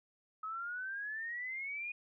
sine exponential sweep, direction up, 1270 to 2472 Hz, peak -38 dBFS, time 0.43-1.92 s, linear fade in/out 5 ms, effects none

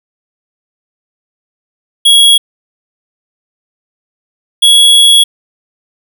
square tone pair in turn, 3322 / 3343 Hz, G#7 / G#7, 0 / +11 cents, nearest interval unison, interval 11 cents, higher second, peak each -3 dBFS, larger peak neither, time 2.05-2.38 / 4.62-5.24 s, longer second, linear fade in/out 10 ms, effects none

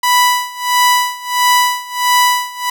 sawtooth tone with tremolo, 987.8 Hz, B5, in tune, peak -4 dBFS, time 0.03-2.7 s, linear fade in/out 5 ms, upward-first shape sine, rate 1.5 Hz, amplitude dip 90%, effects none

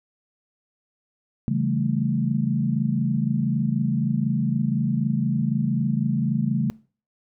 sine chord, A dominant seventh, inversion first, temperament equal, 138.59 / 164.81 / 196 / 220 Hz, C#3 / E3 / G3 / A3, 0 / 0 / 0 / 0 cents, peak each -24 / -28 / -28 / -25 dBFS, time 1.48-6.7 s, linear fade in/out 0 ms, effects noise-tail reverb RT60 0.4 s tail -22 dB re dry

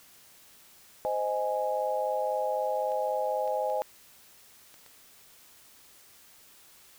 sine chord, Ab major, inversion first, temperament just, 519.1 / 623 / 830.6 Hz, C5 / Eb5 / Ab5, -14 / +2 / 0 cents, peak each -31 dBFS, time 1.05-3.82 s, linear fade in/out 0 ms
clicks, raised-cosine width 0.2 ms, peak -34 dBFS, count 5, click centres 2.919 / 3.477 / 3.7 / 4.742 / 4.863 s
effects white hiss -56 dBFS RMS until 6.98 s

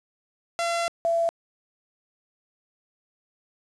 sawtooth / sine tone pair in turn, 681 / 671.6 Hz, F5 / E5, -44 / +32 cents, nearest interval unison, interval 24 cents, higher first, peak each -20 dBFS, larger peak neither, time 0.59-0.88 / 1.05-1.29 s, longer first, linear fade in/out 0 ms, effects resampled to 22050 Hz + 8-bit

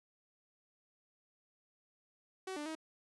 sawtooth tone with pitch steps, 378 / 296.3 / 317.3 Hz, F#4 / D4 / D#4, +37 / +15 / +34 cents, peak -36 dBFS, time 2.47-2.752 s, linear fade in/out 5 ms, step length 94 ms, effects resampled to 24000 Hz

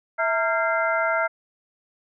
sine tone cluster, 655 / 914 / 1380 / 1611 / 2079 Hz, E5 / A#5 / F6 / G6 / C7, -11 / -34 / -21 / +47 / -12 cents, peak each -24 / -29 / -24 / -30 / -29 dBFS, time 0.18-1.28 s, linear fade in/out 20 ms, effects none

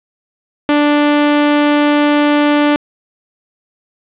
sawtooth tone, 293.7 Hz, D4, in tune, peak -5 dBFS, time 0.69-2.76 s, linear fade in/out 0 ms, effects resampled to 8000 Hz + 7-bit

